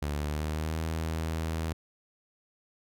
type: tone with pitch glide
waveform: sawtooth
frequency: 73.4 to 80.51 Hz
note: D2 to E2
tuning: 0 to -40 cents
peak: -26 dBFS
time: 0.02-1.73 s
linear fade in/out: 5 ms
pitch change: +160 cents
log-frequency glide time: 0.17-0.8 s
effects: none